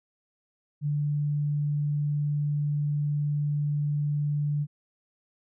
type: tone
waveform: sine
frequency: 146.83 Hz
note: D3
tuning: in tune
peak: -24 dBFS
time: 0.81-4.67 s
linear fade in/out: 50 ms
effects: none